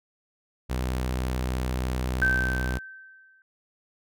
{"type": "tone", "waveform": "sawtooth", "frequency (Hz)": 63.2, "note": "B1", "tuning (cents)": 41, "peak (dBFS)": -22, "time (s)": [0.69, 2.79], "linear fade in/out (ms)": 20}
{"type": "tone with exponential decay", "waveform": "sine", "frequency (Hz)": 1548, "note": "G6", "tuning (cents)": -22, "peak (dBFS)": -18, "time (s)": [2.22, 3.42], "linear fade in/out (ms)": 1, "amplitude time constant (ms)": 260}
{"effects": []}